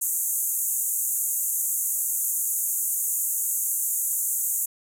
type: band-pass noise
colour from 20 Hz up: white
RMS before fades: -26 dBFS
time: 0.01-4.66 s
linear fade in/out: 10 ms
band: 6500 to 15000 Hz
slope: 96 dB/octave
effects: none